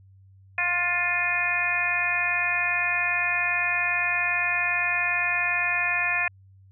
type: harmonic tone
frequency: 352.5 Hz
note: F4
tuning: 16 cents sharp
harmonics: 2 / 3 / 4 / 5 / 6 / 7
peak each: -33 / -34 / -35 / -27 / -31 / -25 dBFS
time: 0.58-6.28 s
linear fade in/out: 2 ms
effects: added 96 Hz sine -50 dBFS peak until 6.71 s